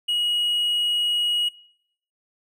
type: tone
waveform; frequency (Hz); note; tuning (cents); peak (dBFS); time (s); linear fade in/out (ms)
triangle; 2900; F#7; -35; -19; 0.08-1.49; 10
effects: noise-tail reverb RT60 0.8 s tail -24 dB re dry